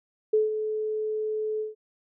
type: tone with ADSR envelope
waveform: sine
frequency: 431.3 Hz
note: A4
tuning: 35 cents flat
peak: -17 dBFS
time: 0.33-1.75 s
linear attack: 8 ms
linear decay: 160 ms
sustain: -9 dB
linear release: 150 ms
effects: none

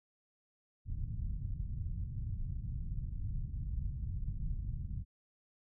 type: low-pass noise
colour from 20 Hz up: pink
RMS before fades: -38 dBFS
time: 0.85-5.05 s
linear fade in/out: 50 ms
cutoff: 140 Hz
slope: 24 dB/octave
effects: none

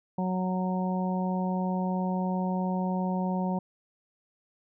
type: harmonic tone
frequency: 184.6 Hz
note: F#3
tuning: 4 cents flat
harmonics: 1 / 2 / 3 / 4 / 5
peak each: -27 / -39 / -37 / -37 / -36 dBFS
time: 0.18-3.59 s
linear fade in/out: 5 ms
effects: none

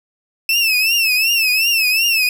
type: tone with vibrato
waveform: 30% pulse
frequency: 2637 Hz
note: E7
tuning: in tune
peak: -10 dBFS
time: 0.49-2.29 s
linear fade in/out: 2 ms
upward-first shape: triangle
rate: 2.7 Hz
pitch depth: 130 cents each way
effects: none

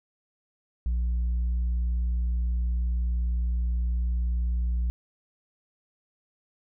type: tone with tanh clipping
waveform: sine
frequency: 59.6 Hz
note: A#1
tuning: 39 cents sharp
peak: -24 dBFS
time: 0.86-4.9 s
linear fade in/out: 0 ms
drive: 2 dB
effects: none

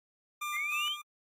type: tone with tremolo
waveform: 25% pulse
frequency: 1194 Hz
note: D6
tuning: 28 cents sharp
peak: -30 dBFS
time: 0.41-1.02 s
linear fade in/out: 10 ms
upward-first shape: square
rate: 3.2 Hz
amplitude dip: 60%
type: exponential sweep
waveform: sine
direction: up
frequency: 1997 to 3322 Hz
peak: -31 dBFS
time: 0.52-0.97 s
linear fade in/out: 50 ms
effects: AAC 48 kbps

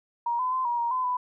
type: tone with pitch steps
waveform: sine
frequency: 945 / 1012 / 1031 / 954 / 941 / 1019 / 995 Hz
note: A#5 / B5 / C6 / A#5 / A#5 / C6 / B5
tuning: +23 / +42 / -26 / +40 / +16 / -46 / +13 cents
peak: -24 dBFS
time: 0.26-1.17 s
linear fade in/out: 5 ms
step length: 130 ms
effects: none

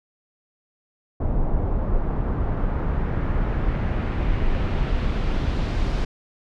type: noise with low-pass filter sweep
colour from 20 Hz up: brown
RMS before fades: -22 dBFS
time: 1.2-6.05 s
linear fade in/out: 5 ms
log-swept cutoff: 780 to 4900 Hz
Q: 1.1
effects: none

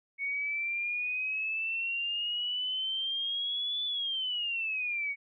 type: exponential two-way sweep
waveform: sine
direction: up then down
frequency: 2217 to 3488 to 2217 Hz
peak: -30 dBFS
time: 0.18-5.16 s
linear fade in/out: 50 ms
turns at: 3.85 s
effects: none

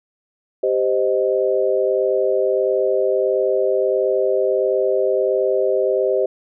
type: chord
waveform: sine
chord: C minor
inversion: second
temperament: equal with one note detuned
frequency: 392 / 520.8 / 622.3 Hz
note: G4 / C5 / Eb5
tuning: 0 / -8 / 0 cents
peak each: -19 / -19 / -21 dBFS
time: 0.63-6.26 s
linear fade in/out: 5 ms
effects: none

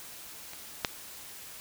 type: clicks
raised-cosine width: 0.2 ms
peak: -26 / -8 dBFS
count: 2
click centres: 0.534 / 0.848 s
effects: white hiss -46 dBFS RMS until 1.6 s

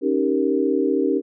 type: chord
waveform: sine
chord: Eb dominant seventh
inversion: third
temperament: equal with one note detuned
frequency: 275.7 / 311.1 / 392 / 466.2 Hz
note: Db4 / Eb4 / G4 / Bb4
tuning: -9 / 0 / 0 / 0 cents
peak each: -22 / -23 / -22 / -24 dBFS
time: 0.01-1.22 s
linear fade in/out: 50 ms
effects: none

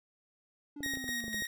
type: linear sweep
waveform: triangle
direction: down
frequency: 293.7 to 207.7 Hz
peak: -40 dBFS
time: 0.76-1.41 s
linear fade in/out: 5 ms
type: clicks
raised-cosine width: 2 ms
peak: -31 dBFS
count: 10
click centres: 0.806 / 0.862 / 0.937 / 0.972 / 1.042 / 1.091 / 1.241 / 1.281 / 1.344 / 1.422 s
type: tone with tremolo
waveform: sawtooth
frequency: 1878 Hz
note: A#6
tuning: 12 cents sharp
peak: -30 dBFS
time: 0.83-1.47 s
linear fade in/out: 2 ms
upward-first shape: square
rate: 4 Hz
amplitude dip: 50%
effects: none

